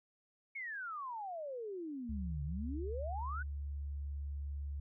sine exponential two-way sweep, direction down then up, 2238 to 137.5 to 1551 Hz, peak -40 dBFS, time 0.55-3.43 s, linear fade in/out 10 ms, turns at 2.43 s
sine tone with pitch glide, 71.8 to 71.22 Hz, D2 to C#2, -39 to +47 cents, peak -38 dBFS, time 2.09-4.8 s, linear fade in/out 5 ms, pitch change -14 cents, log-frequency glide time 2.73-3.96 s
effects none

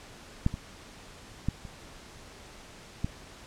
clicks, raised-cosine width 5 ms, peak -11 / -22 / -14 / -30 / -16 dBFS, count 5, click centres 0.464 / 0.541 / 1.486 / 1.652 / 3.045 s, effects pink hiss -49 dBFS RMS until 3.46 s + low-pass 8000 Hz 12 dB/octave

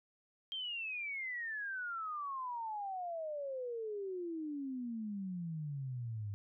sine exponential sweep, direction down, 3200 to 99.4 Hz, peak -38 dBFS, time 0.52-6.34 s, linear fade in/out 0 ms, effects none

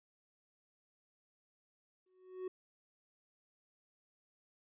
triangle tone with exponential growth, 370.5 Hz, F#4, 2 cents sharp, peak -34 dBFS, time 2.06-2.48 s, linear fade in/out 5 ms, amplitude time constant 90 ms, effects resampled to 8000 Hz

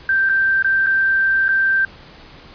sine tone with dropouts, 1568 Hz, G6, in tune, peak -13 dBFS, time 0.09-1.85 s, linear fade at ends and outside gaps 2 ms, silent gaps 0.291-0.295 / 0.625-0.645 / 0.863-0.868 / 1.483-1.489 s, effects pink hiss -42 dBFS RMS until 2.54 s + resampled to 11025 Hz

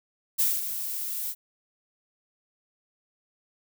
violet noise with ADSR envelope, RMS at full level -22 dBFS, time 0.38-1.35 s, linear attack 21 ms, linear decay 210 ms, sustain -10 dB, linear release 48 ms, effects none

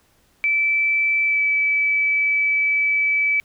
sine tone with pitch glide, 2320 to 2301 Hz, D7 to D7, -22 to -36 cents, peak -16 dBFS, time 0.44-3.4 s, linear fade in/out 0 ms, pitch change -14 cents, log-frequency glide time 1.25-1.4 s, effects pink hiss -60 dBFS RMS until 3.44 s

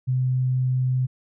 sine tone, 128.2 Hz, C3, 35 cents flat, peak -19 dBFS, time 0.07-1.07 s, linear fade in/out 20 ms, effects none

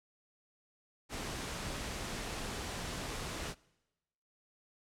pink noise, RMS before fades -40 dBFS, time 1.09-3.55 s, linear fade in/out 50 ms, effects noise-tail reverb RT60 1.0 s tail -23 dB re dry + low-pass 9000 Hz 12 dB/octave

